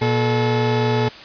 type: tone pair together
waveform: 30% pulse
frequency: 120 / 431.9 Hz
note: B2 / A4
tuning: -49 / -32 cents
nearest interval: octave + minor seventh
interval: 2217 cents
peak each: -16 / -17 dBFS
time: 0.01-1.09 s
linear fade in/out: 10 ms
effects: white hiss -38 dBFS RMS until 1.24 s + resampled to 11025 Hz